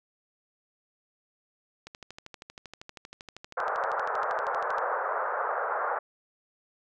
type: click train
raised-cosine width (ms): 0.2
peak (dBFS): -25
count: 38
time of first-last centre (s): 1.87-4.783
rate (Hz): 12.7
type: band-pass noise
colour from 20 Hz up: white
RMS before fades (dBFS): -30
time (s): 3.57-5.99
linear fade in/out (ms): 5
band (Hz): 460 to 1500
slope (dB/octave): 48
effects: none